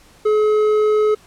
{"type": "tone with hard clipping", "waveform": "sine", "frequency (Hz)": 426.3, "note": "G#4", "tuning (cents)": 45, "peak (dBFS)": -14, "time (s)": [0.25, 1.15], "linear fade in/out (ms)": 10, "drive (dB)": 6, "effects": ["pink hiss -49 dBFS RMS until 1.26 s", "low-pass 11000 Hz 12 dB/octave"]}